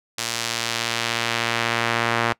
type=tone with band-pass filter sweep; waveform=sawtooth; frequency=116.54 Hz; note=A#2; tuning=in tune; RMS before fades=-24 dBFS; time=0.18-2.33 s; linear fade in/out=5 ms; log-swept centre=5900 to 1500 Hz; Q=0.84; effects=noise-tail reverb RT60 0.1 s tail -22 dB re dry